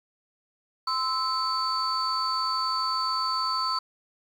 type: tone cluster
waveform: sine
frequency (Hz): 1035 / 1308 / 4524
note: C6 / E6 / C#8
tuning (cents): -19 / -14 / +34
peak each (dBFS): -28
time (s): 0.87-3.79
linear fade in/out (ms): 5
effects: tanh soft clip ceiling -18 dBFS + 9-bit